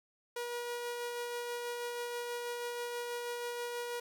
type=tone with tremolo; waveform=sawtooth; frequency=480.5 Hz; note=B4; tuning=48 cents flat; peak=-32 dBFS; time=0.36-4 s; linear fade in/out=5 ms; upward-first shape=sine; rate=6.2 Hz; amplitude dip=25%; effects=none